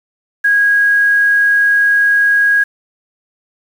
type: tone with quantisation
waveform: sine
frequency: 1645 Hz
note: G#6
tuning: 17 cents flat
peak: -8 dBFS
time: 0.44-2.64 s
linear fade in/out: 10 ms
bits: 6
effects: none